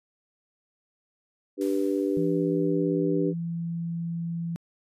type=harmonic tone; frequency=97.8 Hz; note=G2; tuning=4 cents flat; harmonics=3 / 4 / 5; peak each=-26 / -27 / -31 dBFS; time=1.57-3.34 s; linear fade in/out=50 ms
type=noise with exponential decay; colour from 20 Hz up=white; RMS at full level=-45 dBFS; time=1.61-3.09 s; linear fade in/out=1 ms; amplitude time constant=320 ms
type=tone; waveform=sine; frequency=168.3 Hz; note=E3; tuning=36 cents sharp; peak=-28 dBFS; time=2.17-4.56 s; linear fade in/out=0 ms
effects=resampled to 32000 Hz